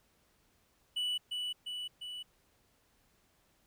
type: tone with echo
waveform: triangle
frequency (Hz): 2960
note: F#7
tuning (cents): 0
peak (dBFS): -30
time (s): 0.96-1.18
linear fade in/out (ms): 10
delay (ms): 350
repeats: 3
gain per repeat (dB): -3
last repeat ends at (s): 2.23
effects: pink hiss -71 dBFS RMS until 3.66 s